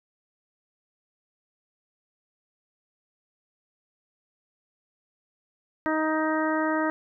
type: harmonic tone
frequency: 313.2 Hz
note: D#4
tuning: 11 cents sharp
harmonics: 1 / 2 / 3 / 4 / 5 / 6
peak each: -26 / -29 / -31 / -32 / -33 / -34 dBFS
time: 5.86-6.9 s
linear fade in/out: 0 ms
effects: none